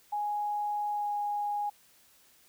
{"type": "tone with pitch glide", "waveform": "sine", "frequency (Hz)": [830.6, 825.3], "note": ["G#5", "G#5"], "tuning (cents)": [0, -11], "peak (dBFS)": -29, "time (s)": [0.12, 1.7], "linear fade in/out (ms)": 10, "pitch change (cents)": -11, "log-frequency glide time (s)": [0.93, 1.08], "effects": ["white hiss -62 dBFS RMS until 2.48 s"]}